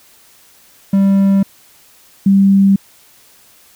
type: tone pair in turn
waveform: triangle / sine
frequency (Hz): 196 / 196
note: G3 / G3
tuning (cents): 0 / 0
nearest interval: unison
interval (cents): 0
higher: neither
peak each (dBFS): -6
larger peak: neither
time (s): 0.93-1.43 / 2.26-2.76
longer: neither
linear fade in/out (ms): 5
effects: white hiss -47 dBFS RMS until 3.75 s